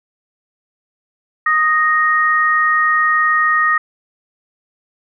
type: tone pair together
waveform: sine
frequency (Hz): 1244.5 / 1863.4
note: D#6 / A#6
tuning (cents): 0 / -1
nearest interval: perfect fifth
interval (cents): 699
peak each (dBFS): -14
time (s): 1.46-3.78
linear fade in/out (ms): 5
effects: none